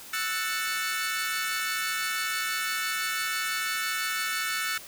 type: chord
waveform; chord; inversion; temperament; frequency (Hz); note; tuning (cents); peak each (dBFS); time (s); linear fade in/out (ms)
sawtooth; F# minor seventh; third; equal with one note detuned; 1318.5 / 1480 / 1777.4 / 2217; E6 / F#6 / A6 / C#7; 0 / 0 / +17 / 0; -30; 0.13-4.78; 5
effects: white hiss -45 dBFS RMS until 4.87 s